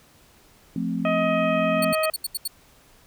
sine chord, F major, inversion none, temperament equal, 174.61 / 220 / 261.6 Hz, F3 / A3 / C4, 0 / 0 / 0 cents, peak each -28 dBFS, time 0.76-1.93 s, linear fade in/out 2 ms
harmonic tone, 630 Hz, D#5, 21 cents sharp, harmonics 1 / 2 / 3 / 4 / 5, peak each -22 / -27 / -34 / -30 / -40 dBFS, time 1.05-2.1 s, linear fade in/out 2 ms
15% pulse tone bursts, 4418 Hz, C#8, 7 cents flat, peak -18 dBFS, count 7, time 1.82-2.478 s, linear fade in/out 5 ms, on 28 ms, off 77 ms
effects pink hiss -55 dBFS RMS until 3.06 s

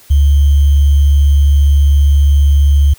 sine tone with sample-and-hold, 71.3 Hz, C#2, 49 cents sharp, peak -5 dBFS, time 0.1-2.94 s, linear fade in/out 10 ms, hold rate 3150 Hz, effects white hiss -43 dBFS RMS until 2.98 s

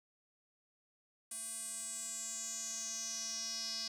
square tone with band-pass filter sweep, 225.5 Hz, A3, 43 cents sharp, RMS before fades -42 dBFS, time 1.31-3.88 s, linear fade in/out 5 ms, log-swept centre 9300 to 5000 Hz, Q 7.2, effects none

